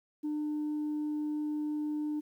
sine tone, 300.5 Hz, D4, 40 cents sharp, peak -29 dBFS, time 0.23-2.21 s, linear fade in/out 20 ms, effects tanh soft clip ceiling -29 dBFS + 11-bit

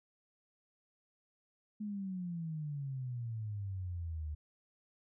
sine exponential sweep, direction down, 213.9 to 74.1 Hz, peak -37 dBFS, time 1.8-4.35 s, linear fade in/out 10 ms, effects none

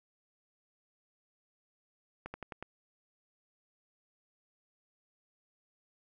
slowing click train, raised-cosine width 0.5 ms, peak -26 dBFS, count 5, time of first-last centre 2.26-2.626 s, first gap 80 ms, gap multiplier 1.09, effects none

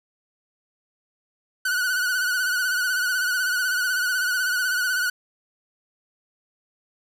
45% pulse tone with vibrato, 1480 Hz, F#6, in tune, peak -21 dBFS, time 1.65-5.1 s, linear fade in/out 5 ms, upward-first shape sine, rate 16 Hz, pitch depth 56 cents each way, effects none

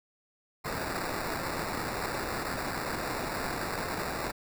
blue noise with sample-and-hold, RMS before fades -34 dBFS, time 0.64-4.32 s, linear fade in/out 20 ms, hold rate 3150 Hz, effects none

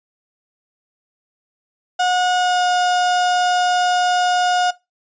35% pulse tone with pitch glide, 726 to 720.6 Hz, F#5 to F#5, -33 to -46 cents, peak -13 dBFS, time 1.99-4.71 s, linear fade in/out 10 ms, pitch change -13 cents, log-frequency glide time 2.36-2.66 s, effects noise-tail reverb RT60 0.2 s tail -19 dB re dry + resampled to 16000 Hz

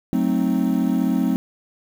triangle chord, F# diminished seventh, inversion none, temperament equal, 185 / 220 / 261.6 / 311.1 Hz, F#3 / A3 / C4 / Eb4, 0 / 0 / 0 / 0 cents, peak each -21 / -21 / -19 / -24 dBFS, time 0.13-1.36 s, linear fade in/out 0 ms, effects 7-bit

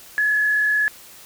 sine tone with frequency modulation, 1700 Hz, G#6, 40 cents sharp, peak -16 dBFS, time 0.18-0.88 s, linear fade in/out 0 ms, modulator 36.2 Hz, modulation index 0.63, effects white hiss -44 dBFS RMS until 1.25 s

